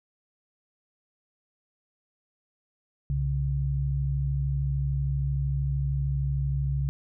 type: tone pair together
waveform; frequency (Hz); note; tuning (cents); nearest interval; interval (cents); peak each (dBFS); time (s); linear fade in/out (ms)
sine; 65.5 / 138.59; C2 / C#3; +2 / 0; octave + minor second; 1298; -28 / -26; 3.1-6.89; 0
effects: none